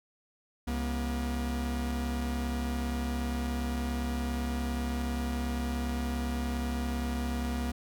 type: tone pair together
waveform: 45% pulse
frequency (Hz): 67.56 / 240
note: C#2 / B3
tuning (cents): -44 / -49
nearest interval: octave + minor seventh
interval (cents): 2195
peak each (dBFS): -32 / -34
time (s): 0.67-7.72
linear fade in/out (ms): 10
effects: none